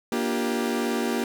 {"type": "chord", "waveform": "35% pulse", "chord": "G minor seventh", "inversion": "first", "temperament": "equal with one note detuned", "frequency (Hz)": [236.2, 293.7, 349.2, 392], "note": ["Bb3", "D4", "F4", "G4"], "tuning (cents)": [23, 0, 0, 0], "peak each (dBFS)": [-25, -31, -30, -28], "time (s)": [0.12, 1.24], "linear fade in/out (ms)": 2, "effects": []}